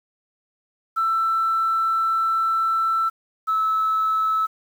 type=tone pair in turn; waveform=sine; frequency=1332 / 1302.3 Hz; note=E6 / E6; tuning=+18 / -21 cents; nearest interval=unison; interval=39 cents; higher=first; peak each=-17 dBFS; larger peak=neither; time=0.96-3.1 / 3.47-4.47 s; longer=first; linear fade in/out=20 ms; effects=tanh soft clip ceiling -14 dBFS + 8-bit